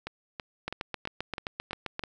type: two click trains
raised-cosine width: 0.3 ms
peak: -19 / -16 dBFS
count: 7 / 11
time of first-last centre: 0.07-2.037 / 0.68-1.994 s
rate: 3.05 / 7.61 Hz
effects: none